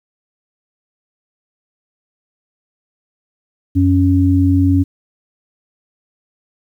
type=tone pair together; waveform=sine; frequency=92.5 / 277.2 Hz; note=F#2 / C#4; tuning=0 / 0 cents; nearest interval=octave + perfect fifth; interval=1900 cents; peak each=-12 dBFS; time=3.75-4.84 s; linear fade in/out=20 ms; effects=8-bit